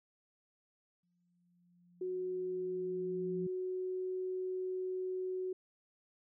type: tone with exponential growth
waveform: sine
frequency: 175.8 Hz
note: F3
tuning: 12 cents sharp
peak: -37 dBFS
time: 1.03-3.47 s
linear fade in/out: 5 ms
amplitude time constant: 530 ms
type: tone with pitch glide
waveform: sine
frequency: 367.5 to 370.9 Hz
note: F#4 to F#4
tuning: -12 to +4 cents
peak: -35 dBFS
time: 2.01-5.53 s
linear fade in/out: 5 ms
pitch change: +16 cents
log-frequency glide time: 2.96-4.13 s
effects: none